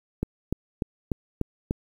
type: click train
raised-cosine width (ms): 3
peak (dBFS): -12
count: 6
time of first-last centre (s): 0.23-1.709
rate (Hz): 3.38
effects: 8-bit